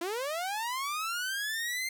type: linear sweep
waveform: sawtooth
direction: up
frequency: 326.7 to 2109 Hz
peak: -28 dBFS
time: 0.01-1.89 s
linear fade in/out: 5 ms
effects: none